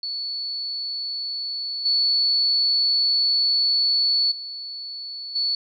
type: tone with level steps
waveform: sine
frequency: 4435 Hz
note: C#8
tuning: in tune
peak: -26 / -17 / -31 / -20 dBFS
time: 0.03-5.55 s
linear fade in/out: 2 ms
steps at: 1.85 / 4.31 / 5.35 s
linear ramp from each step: 10 ms
effects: none